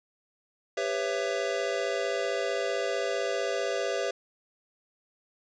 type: chord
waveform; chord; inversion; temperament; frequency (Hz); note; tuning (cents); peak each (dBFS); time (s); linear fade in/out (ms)
square; C# half-diminished seventh; second; just; 399.1 / 498.9 / 554.4 / 665.2; G4 / B4 / C#5 / E5; +31 / +17 / 0 / +16; -34; 0.77-4.11; 5
effects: resampled to 16000 Hz + 10-bit